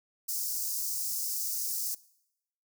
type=high-pass noise; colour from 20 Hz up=white; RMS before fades=-33 dBFS; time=0.28-1.95 s; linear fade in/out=10 ms; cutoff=4900 Hz; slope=48 dB/octave; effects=noise-tail reverb RT60 0.8 s tail -21 dB re dry